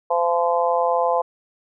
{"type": "harmonic tone", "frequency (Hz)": 171.4, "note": "F3", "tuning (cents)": -32, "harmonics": [3, 4, 5, 6], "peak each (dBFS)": [-21, -22, -23, -24], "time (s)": [0.1, 1.22], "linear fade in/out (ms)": 10, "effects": []}